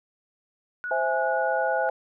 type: tone with vibrato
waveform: sine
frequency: 1459 Hz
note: F#6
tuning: 25 cents flat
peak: -29 dBFS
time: 0.84-1.89 s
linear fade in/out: 0 ms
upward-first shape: sine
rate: 9.5 Hz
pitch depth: 10 cents each way
type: chord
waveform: sine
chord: C augmented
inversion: none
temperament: equal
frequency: 523.3 / 659.3 / 830.6 Hz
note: C5 / E5 / G#5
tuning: 0 / 0 / 0 cents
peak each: -27 dBFS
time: 0.91-1.9 s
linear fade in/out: 2 ms
effects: none